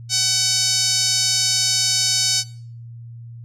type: tone with band-pass filter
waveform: 5% pulse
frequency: 753 Hz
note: F#5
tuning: 30 cents sharp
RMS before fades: -19 dBFS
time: 0.09-2.44 s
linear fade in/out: 50 ms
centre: 5300 Hz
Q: 1.9
effects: noise-tail reverb RT60 0.5 s tail -20 dB re dry + added 117 Hz sine -34 dBFS peak until 3.44 s